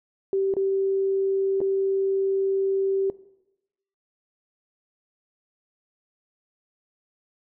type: tone with dropouts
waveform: sine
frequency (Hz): 388.3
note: G4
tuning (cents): -16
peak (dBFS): -20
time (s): 0.33-3.1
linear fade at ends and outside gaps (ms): 1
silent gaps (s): 0.539-0.567 / 1.605-1.614
effects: noise-tail reverb RT60 0.9 s tail -18 dB re dry